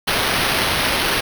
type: noise with sample-and-hold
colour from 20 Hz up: white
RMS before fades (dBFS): -19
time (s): 0.07-1.21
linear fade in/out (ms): 10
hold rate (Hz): 7350
effects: none